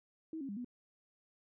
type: tone with pitch steps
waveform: sine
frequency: 320.2 / 272.3 / 201.5 / 245.3 Hz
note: D#4 / C#4 / G3 / B3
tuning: +50 / -31 / +48 / -12 cents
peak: -39 dBFS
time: 0.33-0.646 s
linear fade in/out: 2 ms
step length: 79 ms
effects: none